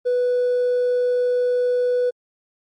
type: tone with hard clipping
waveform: triangle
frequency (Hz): 493.9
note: B4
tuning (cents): 0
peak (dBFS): -16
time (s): 0.05-2.11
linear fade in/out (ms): 20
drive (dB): 2
effects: MP3 48 kbps